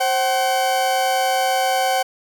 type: tone pair together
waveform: 40% pulse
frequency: 529 / 759 Hz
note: C5 / F#5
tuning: +19 / +44 cents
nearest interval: tritone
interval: 625 cents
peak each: -22 / -17 dBFS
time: 0-2.03 s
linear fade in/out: 10 ms
effects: none